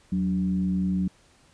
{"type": "tone with frequency modulation", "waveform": "sine", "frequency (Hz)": 185.2, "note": "F#3", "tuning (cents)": 2, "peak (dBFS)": -22, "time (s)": [0.12, 1.08], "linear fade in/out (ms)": 5, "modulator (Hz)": 104, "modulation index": 0.48, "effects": ["pink hiss -59 dBFS RMS until 1.53 s", "resampled to 22050 Hz"]}